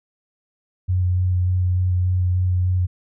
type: tone with vibrato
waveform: sine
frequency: 90.9 Hz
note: F#2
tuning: 30 cents flat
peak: -16 dBFS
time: 0.88-2.87 s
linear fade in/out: 20 ms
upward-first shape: square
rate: 3.4 Hz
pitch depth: 11 cents each way
effects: none